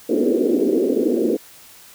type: band-pass noise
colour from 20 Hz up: white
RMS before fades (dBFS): -18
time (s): 0.09-1.37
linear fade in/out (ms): 10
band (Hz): 240 to 470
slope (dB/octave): 48
effects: white hiss -45 dBFS RMS until 1.94 s